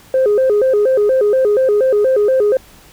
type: tone with vibrato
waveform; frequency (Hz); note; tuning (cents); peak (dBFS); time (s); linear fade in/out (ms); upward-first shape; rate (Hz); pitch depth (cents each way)
sine; 466.2; A#4; 0; -8; 0.14-2.57; 2; square; 4.2; 200
effects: tanh soft clip ceiling -7 dBFS + pink hiss -44 dBFS RMS until 2.92 s

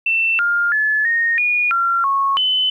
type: tone with pitch steps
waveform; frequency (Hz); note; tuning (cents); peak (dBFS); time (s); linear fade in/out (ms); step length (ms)
sine; 2680 / 1406 / 1723 / 1853 / 2446 / 1372 / 1099 / 3026; E7 / F6 / A6 / A#6 / D#7 / F6 / C#6 / F#7; +28 / +11 / -37 / -11 / -30 / -31 / -15 / +38; -14; 0.06-2.7; 5; 330
effects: 9-bit

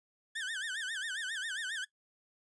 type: tone with vibrato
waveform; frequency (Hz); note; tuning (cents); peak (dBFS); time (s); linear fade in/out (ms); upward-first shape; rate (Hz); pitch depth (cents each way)
30% pulse; 1657; G#6; -4; -33; 0.35-1.85; 10; sine; 7.4; 190
effects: noise-tail reverb RT60 0.1 s tail -19 dB re dry + resampled to 22050 Hz

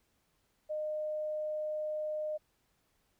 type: tone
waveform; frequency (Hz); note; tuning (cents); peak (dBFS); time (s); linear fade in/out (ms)
sine; 612; D#5; -29; -33; 0.69-2.38; 20
effects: pink hiss -75 dBFS RMS until 3.19 s

